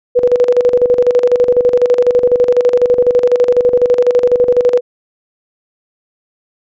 sine tone with tremolo, 491.3 Hz, B4, 9 cents flat, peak -5 dBFS, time 0.15-4.81 s, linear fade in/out 20 ms, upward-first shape square, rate 12 Hz, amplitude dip 70%, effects resampled to 16000 Hz

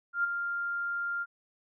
sine tone with ADSR envelope, 1396.9 Hz, F6, in tune, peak -23 dBFS, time 0.13-1.26 s, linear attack 110 ms, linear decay 14 ms, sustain -7 dB, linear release 42 ms, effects none

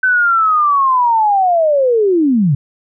sine linear sweep, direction down, 1531 to 128 Hz, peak -9 dBFS, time 0.03-2.55 s, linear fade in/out 5 ms, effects none

